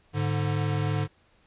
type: tone pair together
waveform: square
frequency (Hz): 103.83 / 147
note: G#2 / D3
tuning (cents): 0 / +2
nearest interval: tritone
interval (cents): 602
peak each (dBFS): -28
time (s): 0.13-1.08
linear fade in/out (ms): 50
effects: pink hiss -63 dBFS RMS until 1.46 s + resampled to 8000 Hz